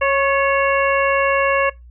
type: harmonic tone with a mistuned harmonic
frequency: 550 Hz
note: C#5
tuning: 14 cents flat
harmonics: 1 / 2 / 3 / 4 / 5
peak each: -17 / -20 / -22 / -23 / -24 dBFS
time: 0.01-1.7 s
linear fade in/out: 10 ms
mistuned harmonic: 3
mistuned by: +47 cents
effects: noise-tail reverb RT60 0.2 s tail -23 dB re dry + added 60 Hz sine -39 dBFS peak until 1.9 s